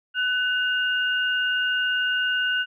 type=tone pair together; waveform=sine; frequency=1497 / 2830 Hz; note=F#6 / F7; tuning=+20 / +22 cents; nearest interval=major seventh; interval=1102 cents; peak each=-22 / -26 dBFS; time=0.14-2.66 s; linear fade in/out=50 ms; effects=none